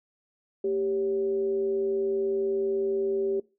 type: tone with frequency modulation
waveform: sine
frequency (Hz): 392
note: G4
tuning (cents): 0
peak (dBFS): -24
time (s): 0.64-3.4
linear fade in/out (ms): 5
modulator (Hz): 166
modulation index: 0.37
effects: noise-tail reverb RT60 0.3 s tail -22 dB re dry